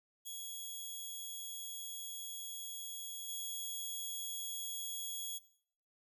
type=tone with level steps; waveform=5% pulse; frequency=3339 Hz; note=G#7; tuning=9 cents sharp; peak=-35 / -32 dBFS; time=0.25-5.39 s; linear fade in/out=20 ms; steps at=3.28 s; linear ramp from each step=10 ms; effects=noise-tail reverb RT60 0.6 s tail -18 dB re dry